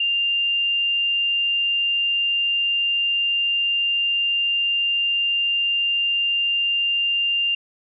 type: tone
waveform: sine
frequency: 2794 Hz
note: F7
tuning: in tune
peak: -18 dBFS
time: 0-7.55 s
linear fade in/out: 5 ms
effects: none